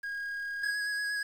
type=tone; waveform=triangle; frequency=1634 Hz; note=G#6; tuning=29 cents flat; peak=-32 dBFS; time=0.03-0.71 s; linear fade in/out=10 ms
type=tone with vibrato; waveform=square; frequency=1661.2 Hz; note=G#6; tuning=in tune; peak=-31 dBFS; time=0.63-1.23 s; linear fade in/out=5 ms; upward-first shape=square; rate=8.5 Hz; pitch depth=13 cents each way
effects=low-pass 8000 Hz 12 dB/octave + 9-bit